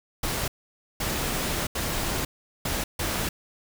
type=noise bursts at uneven times; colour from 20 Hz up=pink; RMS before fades=-28 dBFS; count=5; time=0.23-0.48 / 1-1.67 / 1.75-2.25 / 2.65-2.84 / 2.99-3.29 s; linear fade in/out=5 ms; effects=none